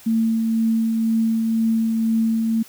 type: tone with tremolo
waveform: sine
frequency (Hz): 224.9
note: A3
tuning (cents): +38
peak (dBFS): -15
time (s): 0.06-2.63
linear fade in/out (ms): 10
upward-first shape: triangle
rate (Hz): 2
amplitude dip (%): 30
effects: white hiss -46 dBFS RMS until 2.68 s